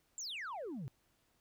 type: exponential sweep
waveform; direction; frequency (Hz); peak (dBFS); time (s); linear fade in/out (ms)
sine; down; 7630 to 118.4; -38; 0.18-0.88; 0
effects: tanh soft clip ceiling -39 dBFS + pink hiss -75 dBFS RMS until 1.4 s